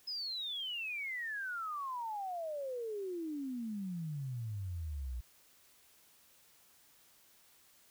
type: exponential sweep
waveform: sine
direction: down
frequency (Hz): 5140 to 58.27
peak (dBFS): -37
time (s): 0.07-5.21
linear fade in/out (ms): 10
effects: white hiss -65 dBFS RMS until 7.9 s